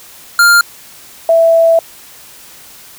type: tone pair in turn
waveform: square / sine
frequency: 1400 / 660.7 Hz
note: F6 / E5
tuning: +4 / +4 cents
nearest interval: octave + minor second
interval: 1300 cents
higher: first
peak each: -5 dBFS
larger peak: neither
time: 0.39-0.61 / 1.29-1.79 s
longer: second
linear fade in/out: 2 ms
effects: white hiss -37 dBFS RMS until 2.98 s